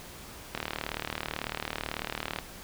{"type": "click train", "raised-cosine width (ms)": 0.3, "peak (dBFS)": -15, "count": 71, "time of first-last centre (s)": [0.55, 2.387], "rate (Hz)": 38.1, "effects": ["pink hiss -46 dBFS RMS until 2.63 s"]}